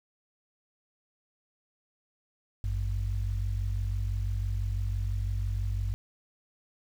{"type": "tone pair together", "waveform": "sine", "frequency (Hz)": [51.81, 97.8], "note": ["G#1", "G2"], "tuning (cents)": [-3, -4], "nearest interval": "major seventh", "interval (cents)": 1099, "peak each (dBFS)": [-29, -30], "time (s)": [2.64, 5.94], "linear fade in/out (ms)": 0, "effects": ["tanh soft clip ceiling -21 dBFS", "9-bit"]}